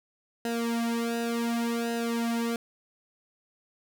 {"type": "tone with flanger", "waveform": "sawtooth", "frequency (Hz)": 233.1, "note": "A#3", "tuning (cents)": 0, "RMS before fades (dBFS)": -29, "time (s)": [0.45, 2.56], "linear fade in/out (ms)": 2, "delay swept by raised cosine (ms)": [0.88, 3.38], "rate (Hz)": 0.68, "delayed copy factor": -0.95, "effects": []}